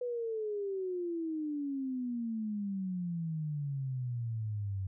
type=exponential sweep; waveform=sine; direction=down; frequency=496.7 to 94.2 Hz; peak=-33 dBFS; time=0.01-4.87 s; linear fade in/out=5 ms; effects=none